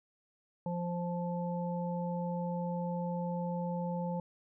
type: harmonic tone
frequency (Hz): 174.61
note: F3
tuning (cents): 0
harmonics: 1 / 3 / 5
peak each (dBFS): -34 / -39 / -41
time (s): 0.66-4.2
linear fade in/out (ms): 2
effects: none